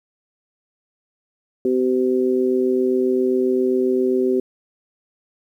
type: harmonic tone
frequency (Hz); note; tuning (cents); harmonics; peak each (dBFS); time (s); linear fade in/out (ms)
127.5; C3; -44; 2 / 3 / 4; -21 / -17 / -28; 1.65-4.4; 2
effects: 9-bit